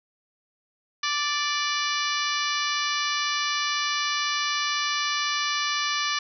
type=harmonic tone; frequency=586 Hz; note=D5; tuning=4 cents flat; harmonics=2 / 3 / 4 / 5 / 6 / 7 / 8 / 9 / 10; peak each=-29 / -31 / -32 / -33 / -34 / -34 / -35 / -36 / -36 dBFS; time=1.03-6.19 s; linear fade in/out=5 ms; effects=none